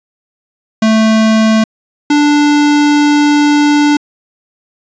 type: tone pair in turn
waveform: square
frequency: 220 / 293.7 Hz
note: A3 / D4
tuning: 0 / 0 cents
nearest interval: perfect fourth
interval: 500 cents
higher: second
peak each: -7 dBFS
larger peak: neither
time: 0.82-1.64 / 2.1-3.97 s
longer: second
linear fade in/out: 5 ms
effects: resampled to 16000 Hz + 8-bit